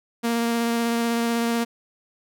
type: tone with vibrato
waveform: sawtooth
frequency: 233.1 Hz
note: A#3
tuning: in tune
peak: -17 dBFS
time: 0.23-1.65 s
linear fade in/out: 20 ms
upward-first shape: sine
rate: 16 Hz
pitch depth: 11 cents each way
effects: none